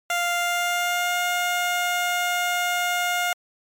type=tone with pitch glide; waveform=15% pulse; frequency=698.5 to 710.3 Hz; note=F5 to F5; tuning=0 to +29 cents; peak=-15 dBFS; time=0.1-3.33 s; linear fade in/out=2 ms; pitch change=+29 cents; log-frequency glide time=0.35-1.2 s; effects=MP3 96 kbps